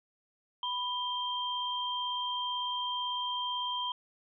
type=tone pair together; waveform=sine; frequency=990 / 3169 Hz; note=B5 / G7; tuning=+4 / +18 cents; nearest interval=octave + minor sixth; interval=2014 cents; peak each=-34 / -34 dBFS; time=0.63-3.92 s; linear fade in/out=2 ms; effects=none